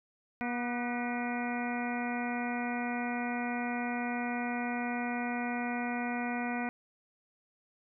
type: harmonic tone with a mistuned harmonic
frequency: 241.5 Hz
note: B3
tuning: 39 cents flat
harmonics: 1 / 2 / 3 / 4 / 5 / 6 / 8 / 9 / 10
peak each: -34 / -44 / -38 / -44 / -48 / -42 / -42 / -46 / -44 dBFS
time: 0.41-6.69 s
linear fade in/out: 0 ms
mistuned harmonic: 6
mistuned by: +47 cents
effects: none